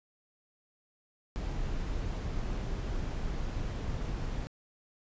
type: noise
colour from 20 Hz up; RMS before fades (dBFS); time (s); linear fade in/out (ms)
brown; -34; 1.36-4.47; 0
effects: resampled to 16000 Hz